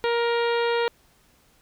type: harmonic tone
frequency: 470 Hz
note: A#4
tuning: 14 cents sharp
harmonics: 1 / 2 / 3 / 4 / 5 / 6 / 7 / 8 / 9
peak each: -22 / -28 / -32 / -34 / -36 / -38 / -39 / -40 / -41 dBFS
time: 0.04-0.88 s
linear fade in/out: 0 ms
effects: pink hiss -60 dBFS RMS until 1.61 s